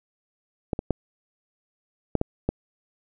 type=clicks; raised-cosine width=2 ms; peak=-11 / -14 / -8 / -7 / -9 / -9 dBFS; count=6; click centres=0.732 / 0.791 / 0.907 / 2.153 / 2.214 / 2.49 s; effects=none